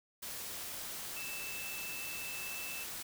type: tone in noise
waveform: sine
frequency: 2643 Hz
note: E7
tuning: 4 cents sharp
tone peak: -43 dBFS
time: 1.16-2.84 s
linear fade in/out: 10 ms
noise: white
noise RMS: -43 dBFS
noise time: 0.22-3.03 s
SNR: -3 dB
effects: none